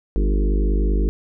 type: harmonic tone with a mistuned harmonic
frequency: 50.2 Hz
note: G1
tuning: 42 cents sharp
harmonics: 1 / 3 / 4 / 5 / 6 / 7 / 8 / 9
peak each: -16 / -33 / -29 / -34 / -30 / -31 / -32 / -34 dBFS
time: 0.16-1.09 s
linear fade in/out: 0 ms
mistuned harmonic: 8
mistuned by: -22 cents
effects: none